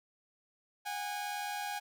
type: tone pair together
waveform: sawtooth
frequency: 740 / 818.9 Hz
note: F#5 / G#5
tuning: 0 / -25 cents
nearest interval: major second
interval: 175 cents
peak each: -39 / -33 dBFS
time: 0.85-1.8 s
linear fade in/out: 20 ms
effects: none